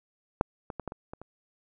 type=clicks; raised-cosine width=1 ms; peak=-8 / -22 / -20 / -20 / -25 / -25 / -29 dBFS; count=7; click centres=0.411 / 0.702 / 0.797 / 0.877 / 0.921 / 1.135 / 1.216 s; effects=none